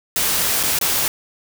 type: noise with dropouts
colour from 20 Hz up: white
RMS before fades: -19 dBFS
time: 0.16-1.08 s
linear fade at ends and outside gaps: 1 ms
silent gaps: 0.63-0.634 / 0.788-0.812 s
effects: none